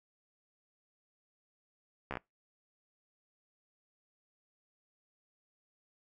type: slowing click train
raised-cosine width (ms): 0.5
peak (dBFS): -22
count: 5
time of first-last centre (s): 2.11-2.171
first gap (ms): 14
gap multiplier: 1.06
effects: noise-tail reverb RT60 0.2 s tail -25 dB re dry